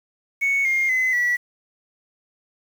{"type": "tone with pitch steps", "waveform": "sine", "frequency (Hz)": [2217, 2124, 2035, 1950.2], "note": ["C#7", "C7", "C7", "B6"], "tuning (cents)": [0, 25, -49, -22], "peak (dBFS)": -16, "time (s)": [0.41, 1.37], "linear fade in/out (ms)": 20, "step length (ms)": 240, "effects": ["tanh soft clip ceiling -15 dBFS", "7-bit"]}